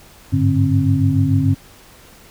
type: tone cluster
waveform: sine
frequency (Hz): 98.1 / 104.9 / 145.2 / 267.1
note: G2 / G#2 / D3 / C4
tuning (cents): +2 / +18 / -19 / +36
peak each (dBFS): -18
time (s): 0.32-1.55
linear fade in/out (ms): 20
effects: pink hiss -45 dBFS RMS until 2.3 s